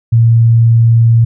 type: tone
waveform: sine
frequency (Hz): 115.4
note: A#2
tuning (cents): -17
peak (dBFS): -4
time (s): 0.12-1.25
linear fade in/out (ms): 10
effects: none